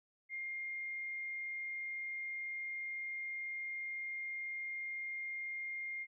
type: tone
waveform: sine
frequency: 2119 Hz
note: C7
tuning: 21 cents sharp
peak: -39 dBFS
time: 0.29-6.07 s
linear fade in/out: 50 ms
effects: none